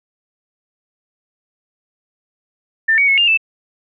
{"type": "tone with pitch steps", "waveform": "sine", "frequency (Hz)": [1790, 2246, 2190, 2806, 2641], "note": ["A6", "C#7", "C#7", "F7", "E7"], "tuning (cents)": [29, 22, -22, 8, 3], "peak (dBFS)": -10, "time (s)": [2.88, 3.375], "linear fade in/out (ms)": 10, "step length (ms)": 99, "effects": []}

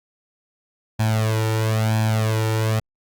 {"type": "tone with flanger", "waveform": "sawtooth", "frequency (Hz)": 110, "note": "A2", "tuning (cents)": 0, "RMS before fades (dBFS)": -20, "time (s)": [0.99, 2.8], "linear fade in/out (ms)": 10, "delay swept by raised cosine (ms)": [1.2, 2.19], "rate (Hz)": 1, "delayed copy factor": 0.85, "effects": ["Opus 48 kbps"]}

